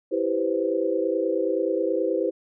sine chord, C major seventh, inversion first, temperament equal, 329.6 / 392 / 493.9 / 523.3 Hz, E4 / G4 / B4 / C5, 0 / 0 / 0 / 0 cents, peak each -27 dBFS, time 0.11-2.31 s, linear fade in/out 20 ms, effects none

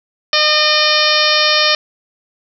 harmonic tone, 608 Hz, D#5, 40 cents flat, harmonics 1 / 2 / 3 / 4 / 5 / 6 / 7 / 8 / 9, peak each -19 / -19 / -19 / -19 / -19 / -19 / -19 / -19 / -19 dBFS, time 0.33-1.75 s, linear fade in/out 2 ms, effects none

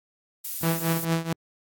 violet noise, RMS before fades -31 dBFS, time 0.44-1.05 s, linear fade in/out 10 ms
sawtooth tone with tremolo, 164.81 Hz, E3, in tune, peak -16 dBFS, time 0.63-1.33 s, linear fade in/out 2 ms, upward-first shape triangle, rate 4.5 Hz, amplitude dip 90%
effects AAC 64 kbps

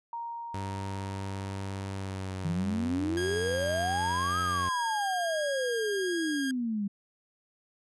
sine tone with exponential decay, 934 Hz, A#5, 3 cents sharp, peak -33 dBFS, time 0.13-4.04 s, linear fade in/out 2 ms, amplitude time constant 850 ms
sawtooth tone with pitch glide, 97.3 to 89.74 Hz, G2 to F2, -12 to +48 cents, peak -30 dBFS, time 0.54-4.69 s, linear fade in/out 5 ms, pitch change -140 cents, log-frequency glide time 1.93-2.97 s
sine exponential two-way sweep, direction up then down, 155.56 to 1301 to 195.9 Hz, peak -28 dBFS, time 2.44-6.88 s, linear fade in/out 10 ms, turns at 4.4 s
sawtooth tone with vibrato, 1627 Hz, G#6, 36 cents flat, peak -30 dBFS, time 3.17-6.51 s, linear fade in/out 2 ms, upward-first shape sine, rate 1.4 Hz, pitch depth 11 cents each way
effects resampled to 24000 Hz

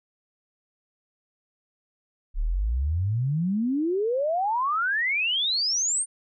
sine exponential sweep, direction up, 33.32 to 9070 Hz, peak -22 dBFS, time 2.34-6.06 s, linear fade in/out 50 ms, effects none

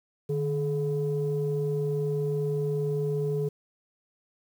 sine tone pair together, 150.5 / 426 Hz, D3 / G#4, +43 / +44 cents, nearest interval octave + tritone, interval 1801 cents, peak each -27 dBFS, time 0.29-3.49 s, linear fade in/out 10 ms, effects tanh soft clip ceiling -19 dBFS + 9-bit

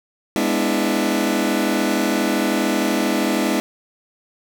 sawtooth chord, E dominant seventh, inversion first, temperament just, 206 / 247.2 / 296.7 / 329.6 Hz, G#3 / B3 / D4 / E4, -14 / +2 / +18 / 0 cents, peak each -19 dBFS, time 0.36-3.6 s, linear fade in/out 0 ms, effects none

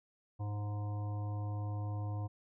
harmonic tone with a mistuned harmonic, 103.4 Hz, G#2, 7 cents flat, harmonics 1 / 3 / 5 / 7 / 9 / 10, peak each -35 / -49 / -53 / -51 / -54 / -56 dBFS, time 0.39-2.28 s, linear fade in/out 20 ms, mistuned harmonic 5, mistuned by +18 cents, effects none

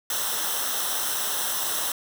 white noise with comb filter, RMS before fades -27 dBFS, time 0.1-1.92 s, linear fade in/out 2 ms, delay 0.43 ms, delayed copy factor -0.75, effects none

